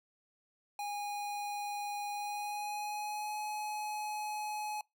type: tone with pitch glide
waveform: square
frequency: 821 to 845.5 Hz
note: G#5 to G#5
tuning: -20 to +31 cents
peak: -37 dBFS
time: 0.79-4.81 s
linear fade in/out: 2 ms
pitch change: +51 cents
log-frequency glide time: 2.11-3.39 s
effects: noise-tail reverb RT60 0.2 s tail -25 dB re dry